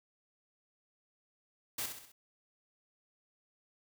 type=noise with echo; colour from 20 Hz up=white; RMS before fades=-37 dBFS; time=1.78-1.86 s; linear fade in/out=5 ms; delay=65 ms; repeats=4; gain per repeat=-6 dB; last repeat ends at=2.12 s; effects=none